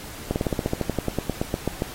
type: slowing click train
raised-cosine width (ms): 2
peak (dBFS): -9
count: 18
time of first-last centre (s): 0.31-1.821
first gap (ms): 49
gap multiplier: 1.07
effects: pink hiss -39 dBFS RMS until 1.94 s + AAC 48 kbps